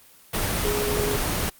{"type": "tone in noise", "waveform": "sine", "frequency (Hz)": 415.3, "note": "G#4", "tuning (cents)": 0, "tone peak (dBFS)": -25, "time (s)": [0.64, 1.17], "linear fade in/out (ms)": 10, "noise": "pink", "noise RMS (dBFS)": -25, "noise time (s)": [0.33, 1.5], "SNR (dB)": -3, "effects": ["white hiss -52 dBFS RMS until 1.59 s", "Opus 24 kbps"]}